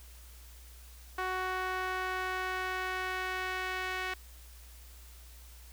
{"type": "tone with band-pass filter sweep", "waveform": "sawtooth", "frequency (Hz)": 371.5, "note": "F#4", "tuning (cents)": 7, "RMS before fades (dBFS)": -35, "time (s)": [1.18, 4.14], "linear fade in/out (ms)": 5, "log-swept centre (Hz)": [1300, 2000], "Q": 1.4, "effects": ["added 60 Hz sine -50 dBFS peak until 5.72 s", "white hiss -57 dBFS RMS until 5.72 s"]}